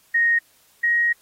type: tone pair in turn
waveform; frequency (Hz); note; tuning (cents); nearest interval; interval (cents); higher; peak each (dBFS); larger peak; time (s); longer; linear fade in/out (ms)
sine; 1864.7 / 1885.3; A#6 / A#6; 0 / +19; unison; 19; second; -15 / -16; first; 0.14-0.39 / 0.83-1.13; second; 10
effects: white hiss -58 dBFS RMS until 1.21 s + AAC 48 kbps